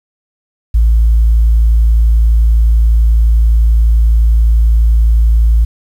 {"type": "tone", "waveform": "sine", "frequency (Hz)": 55.8, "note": "A1", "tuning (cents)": 25, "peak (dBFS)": -4, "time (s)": [0.74, 5.65], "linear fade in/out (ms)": 10, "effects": ["tanh soft clip ceiling -2 dBFS", "7-bit"]}